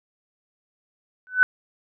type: tone with exponential growth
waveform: sine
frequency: 1500 Hz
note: F#6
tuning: 23 cents sharp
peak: -8 dBFS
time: 1.27-1.43 s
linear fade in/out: 0 ms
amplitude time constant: 33 ms
effects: none